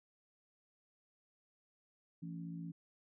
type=harmonic tone; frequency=56.1 Hz; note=A1; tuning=34 cents sharp; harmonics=3 / 4 / 5; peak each=-43 / -55 / -49 dBFS; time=2.22-2.72 s; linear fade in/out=10 ms; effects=none